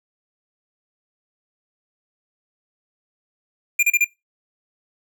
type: tone bursts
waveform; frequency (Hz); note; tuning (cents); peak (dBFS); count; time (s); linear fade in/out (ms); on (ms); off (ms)
square; 2400; D7; +37; -14; 4; 3.79-4.045; 5; 39; 33
effects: noise-tail reverb RT60 0.2 s tail -20 dB re dry